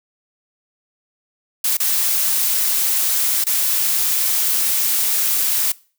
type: noise with dropouts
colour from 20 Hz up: blue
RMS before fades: -18 dBFS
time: 1.64-5.72 s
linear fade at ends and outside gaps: 5 ms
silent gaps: 1.77-1.8 / 3.441-3.466 s
effects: noise-tail reverb RT60 0.4 s tail -22 dB re dry